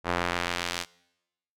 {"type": "tone with band-pass filter sweep", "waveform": "sawtooth", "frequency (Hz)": 87.31, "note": "F2", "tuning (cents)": 0, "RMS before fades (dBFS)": -30, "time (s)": [0.04, 0.86], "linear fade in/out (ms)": 50, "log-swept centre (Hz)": [1100, 4900], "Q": 0.74, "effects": ["noise-tail reverb RT60 0.9 s tail -23 dB re dry"]}